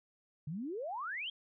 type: exponential sweep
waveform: sine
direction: up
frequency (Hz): 138.9 to 3322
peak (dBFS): -37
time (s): 0.47-1.3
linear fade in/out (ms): 5
effects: none